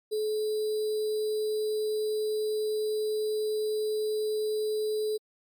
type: tone with sample-and-hold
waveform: sine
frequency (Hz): 428.8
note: A4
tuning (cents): -45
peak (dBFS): -26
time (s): 0.11-5.18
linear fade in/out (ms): 20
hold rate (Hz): 4410
effects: MP3 96 kbps